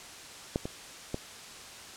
clicks, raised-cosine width 2 ms, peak -14 / -21 / -18 dBFS, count 3, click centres 0.559 / 0.655 / 1.144 s, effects white hiss -46 dBFS RMS until 1.96 s + low-pass 8000 Hz 12 dB/octave

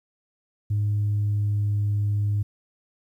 sine tone with pitch glide, 103.83 to 103.05 Hz, G#2 to G#2, 0 to -13 cents, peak -19 dBFS, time 0.7-2.43 s, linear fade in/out 10 ms, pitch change -13 cents, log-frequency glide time 0.87-1.81 s, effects tanh soft clip ceiling -18 dBFS + 10-bit

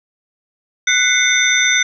sine tone cluster, 1482 / 2039 / 2168 / 3593 / 6020 Hz, F#6 / C7 / C#7 / A7 / F#8, +2 / -45 / -39 / +36 / +29 cents, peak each -18 dBFS, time 0.87-1.83 s, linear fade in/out 5 ms, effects none

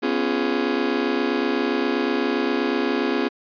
40% pulse chord, C# dominant seventh, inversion third, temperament just, 249.5 / 277.2 / 346.5 / 415.8 Hz, B3 / C#4 / E#4 / G#4, +18 / 0 / -14 / +2 cents, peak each -25 dBFS, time 0.02-3.29 s, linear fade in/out 20 ms, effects resampled to 11025 Hz

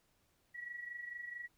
sine tone with amplitude modulation, 1928 Hz, B6, 42 cents flat, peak -40 dBFS, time 0.54-1.48 s, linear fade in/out 20 ms, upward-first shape sine, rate 24.5 Hz, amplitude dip 65%, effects pink hiss -75 dBFS RMS until 1.57 s

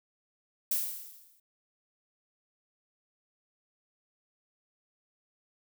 violet noise with exponential decay, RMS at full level -27 dBFS, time 0.71-1.4 s, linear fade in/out 5 ms, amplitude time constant 150 ms, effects none

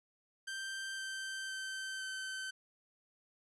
sawtooth tone with pitch steps, 1568 / 1558.1 / 1548.2 / 1538.4 Hz, G6 / G6 / G6 / G6, 0 / -11 / -22 / -33 cents, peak -36 dBFS, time 0.47-2.51 s, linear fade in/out 10 ms, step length 510 ms, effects resampled to 24000 Hz

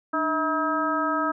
harmonic tone with a mistuned harmonic, 320 Hz, D#4, 49 cents sharp, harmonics 1 / 2 / 3 / 4 / 5, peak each -28 / -30 / -31 / -25 / -32 dBFS, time 0.13-1.32 s, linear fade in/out 10 ms, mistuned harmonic 1, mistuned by -110 cents, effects none

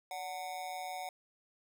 square tone with amplitude modulation, 740 Hz, F#5, in tune, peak -36 dBFS, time 0.11-1.09 s, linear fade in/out 2 ms, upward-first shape sine, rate 166 Hz, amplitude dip 80%, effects none

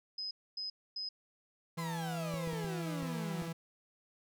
sine tone bursts, 5050 Hz, D#8, 25 cents sharp, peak -37 dBFS, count 3, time 0.18-1.09 s, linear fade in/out 5 ms, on 130 ms, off 260 ms
45% pulse tone, 165.1 Hz, E3, 3 cents sharp, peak -37 dBFS, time 1.77-3.53 s, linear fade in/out 10 ms
35% pulse exponential sweep, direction down, 1046.5 to 164.81 Hz, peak -39 dBFS, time 1.78-3.48 s, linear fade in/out 5 ms
clicks, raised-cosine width 3 ms, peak -33 dBFS, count 6, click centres 2.34 / 2.474 / 2.532 / 2.645 / 3.029 / 3.422 s
effects none

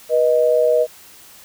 sine tone pair together, 485.1 / 622.3 Hz, B4 / D#5, -31 / 0 cents, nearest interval major third, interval 431 cents, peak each -15 dBFS, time 0.09-0.87 s, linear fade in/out 50 ms, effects white hiss -44 dBFS RMS until 1.44 s

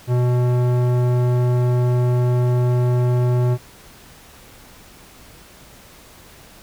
square tone with low-pass filter, 123.4 Hz, B2, 1 cent flat, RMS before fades -17 dBFS, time 0.07-3.58 s, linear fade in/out 50 ms, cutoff 850 Hz, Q 0.66, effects pink hiss -45 dBFS RMS until 6.62 s

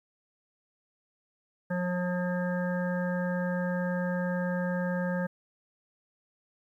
harmonic tone, 179.1 Hz, F3, 44 cents sharp, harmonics 1 / 3 / 5 / 7 / 9 / 10, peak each -29 / -33 / -41 / -45 / -38 / -48 dBFS, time 1.7-5.27 s, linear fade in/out 10 ms, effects 11-bit

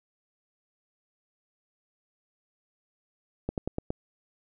slowing click train, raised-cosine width 2 ms, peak -16 dBFS, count 5, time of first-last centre 3.49-3.904 s, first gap 88 ms, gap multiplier 1.11, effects none

